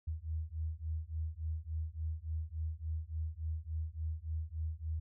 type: beating tone pair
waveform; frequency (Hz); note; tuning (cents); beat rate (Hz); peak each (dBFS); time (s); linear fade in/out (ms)
sine; 77.78 / 81.28; D#2 / E2; 0 / -24; 3.5; -39 / -39; 0.07-5; 10
effects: none